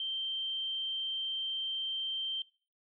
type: tone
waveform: sine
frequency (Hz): 3136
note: G7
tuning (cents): 0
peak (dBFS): -33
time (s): 0-2.42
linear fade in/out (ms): 2
effects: noise-tail reverb RT60 0.4 s tail -21 dB re dry